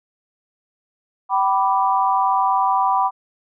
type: chord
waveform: sine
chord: G major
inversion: none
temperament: equal with one note detuned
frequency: 771.4 / 987.8 / 1174.7 Hz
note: G5 / B5 / D6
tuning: -28 / 0 / 0 cents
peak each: -19 / -18 / -22 dBFS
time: 1.29-3.11 s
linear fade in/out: 50 ms
effects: none